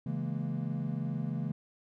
triangle chord, A# half-diminished seventh, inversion first, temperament equal with one note detuned, 138.59 / 164.81 / 210.3 / 233.1 Hz, C#3 / E3 / G#3 / A#3, 0 / 0 / +22 / 0 cents, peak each -34 / -34 / -37 / -37 dBFS, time 0.06-1.52 s, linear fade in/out 5 ms, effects none

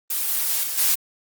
blue noise with level steps, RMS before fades -24 / -22 / -27 / -19 dBFS, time 0.1-0.95 s, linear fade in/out 5 ms, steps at 0.28 / 0.63 / 0.78 s, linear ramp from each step 2 ms, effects Opus 24 kbps

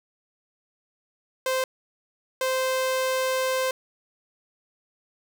sawtooth tone bursts at uneven times, 520 Hz, C5, 11 cents flat, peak -19 dBFS, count 2, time 1.46-1.64 / 2.41-3.71 s, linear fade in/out 2 ms, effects none

